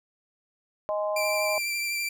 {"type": "harmonic tone", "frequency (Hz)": 207.7, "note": "G#3", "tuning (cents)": 0, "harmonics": [3, 4, 5], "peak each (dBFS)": [-26, -35, -34], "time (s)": [0.89, 1.58], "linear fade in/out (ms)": 0}
{"type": "tone with vibrato", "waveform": "sawtooth", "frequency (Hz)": 2355, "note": "D7", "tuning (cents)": 4, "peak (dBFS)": -24, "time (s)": [1.16, 2.09], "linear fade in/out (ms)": 5, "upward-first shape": "triangle", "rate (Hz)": 12, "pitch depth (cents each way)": 23}
{"effects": []}